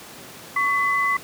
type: tone pair together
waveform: sine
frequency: 1121.3 / 2013 Hz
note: C#6 / B6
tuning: +20 / +33 cents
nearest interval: minor seventh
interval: 1013 cents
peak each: -21 dBFS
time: 0.56-1.17 s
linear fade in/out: 5 ms
effects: pink hiss -40 dBFS RMS until 1.23 s + high-pass 150 Hz 12 dB/octave